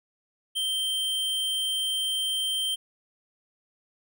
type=tone; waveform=square; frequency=3136 Hz; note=G7; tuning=in tune; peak=-26 dBFS; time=0.55-2.76 s; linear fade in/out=20 ms; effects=none